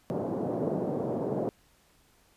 white band-pass noise, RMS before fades -31 dBFS, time 0.1-1.49 s, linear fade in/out 0 ms, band 130 to 600 Hz, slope 24 dB/octave, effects pink hiss -64 dBFS RMS until 2.36 s + resampled to 32000 Hz

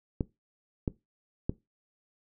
clicks, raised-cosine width 3 ms, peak -15 dBFS, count 3, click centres 0.208 / 0.878 / 1.495 s, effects noise-tail reverb RT60 0.2 s tail -19 dB re dry

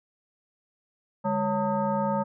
sine tone with frequency modulation, 555 Hz, C#5, 2 cents sharp, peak -23 dBFS, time 1.24-2.24 s, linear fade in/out 20 ms, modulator 350 Hz, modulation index 1.5, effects none

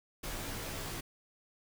pink noise with comb filter, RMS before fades -40 dBFS, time 0.23-1.01 s, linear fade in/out 10 ms, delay 16 ms, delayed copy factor -0.85, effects none

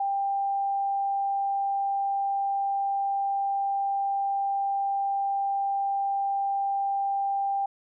sine tone, 792 Hz, G5, 18 cents sharp, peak -24 dBFS, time 0-7.66 s, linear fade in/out 5 ms, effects none

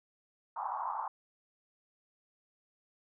pink band-pass noise, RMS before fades -37 dBFS, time 0.56-1.08 s, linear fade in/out 5 ms, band 830 to 1100 Hz, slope 48 dB/octave, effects none

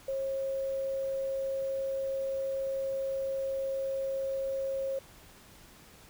sine tone with quantisation, 540 Hz, C#5, 45 cents flat, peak -30 dBFS, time 0.08-4.99 s, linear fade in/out 5 ms, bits 9, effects pink hiss -55 dBFS RMS until 6.09 s

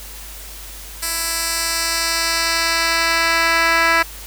10% pulse tone with band-pass filter sweep, 331.1 Hz, E4, 8 cents sharp, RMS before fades -18 dBFS, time 1.02-4.03 s, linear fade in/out 10 ms, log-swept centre 10000 to 2100 Hz, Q 0.9, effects added 50 Hz sine -36 dBFS peak until 4.26 s + white hiss -36 dBFS RMS until 4.26 s

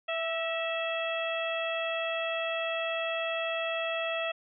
harmonic tone with a mistuned harmonic, 659.3 Hz, E5, in tune, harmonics 1 / 2 / 3 / 4 / 5, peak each -32 / -38 / -39 / -35 / -39 dBFS, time 0.08-4.32 s, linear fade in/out 10 ms, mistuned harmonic 3, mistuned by -44 cents, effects none

